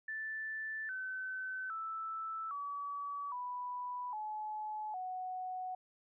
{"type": "tone with pitch steps", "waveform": "sine", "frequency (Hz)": [1760, 1523.3, 1318.5, 1141.2, 987.8, 854.9, 740], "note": ["A6", "F#6", "E6", "C#6", "B5", "G#5", "F#5"], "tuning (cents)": [0, 50, 0, 50, 0, 50, 0], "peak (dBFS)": -38, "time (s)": [0.08, 5.75], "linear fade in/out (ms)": 5, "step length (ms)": 810, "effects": []}